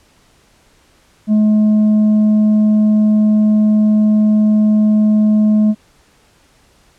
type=tone with tanh clipping; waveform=sine; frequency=213 Hz; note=G#3; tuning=44 cents sharp; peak=-9 dBFS; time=1.27-5.75 s; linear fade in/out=50 ms; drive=3 dB; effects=pink hiss -52 dBFS RMS until 6.98 s + low-pass 10000 Hz 12 dB/octave